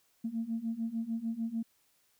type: beating tone pair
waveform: sine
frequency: 224 / 230.7 Hz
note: A3 / A#3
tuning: +31 / -18 cents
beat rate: 6.7 Hz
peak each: -36 / -34 dBFS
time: 0.24-1.63 s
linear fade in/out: 10 ms
effects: tanh soft clip ceiling -25 dBFS + white hiss -71 dBFS RMS until 2.19 s